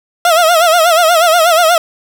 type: tone with vibrato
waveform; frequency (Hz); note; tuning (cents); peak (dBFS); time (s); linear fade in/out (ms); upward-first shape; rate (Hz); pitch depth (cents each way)
30% pulse; 670; E5; +28; -4; 0.25-1.78; 2; sine; 8.3; 110
effects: none